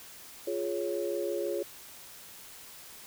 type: chord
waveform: sine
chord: Db major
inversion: first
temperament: equal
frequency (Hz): 349.2 / 415.3 / 554.4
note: F4 / Ab4 / Db5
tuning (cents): 0 / 0 / 0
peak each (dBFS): -34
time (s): 0.47-1.63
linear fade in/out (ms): 5
effects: white hiss -49 dBFS RMS until 3.06 s